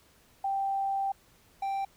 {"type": "tone pair in turn", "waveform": ["sine", "triangle"], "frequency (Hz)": [784, 784], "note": ["G5", "G5"], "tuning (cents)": [0, 0], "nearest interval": "unison", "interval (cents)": 0, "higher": "neither", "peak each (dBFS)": -27, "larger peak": "neither", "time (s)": [[0.44, 1.12], [1.62, 1.85]], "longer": "first", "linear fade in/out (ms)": 5, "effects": ["pink hiss -62 dBFS RMS until 1.96 s"]}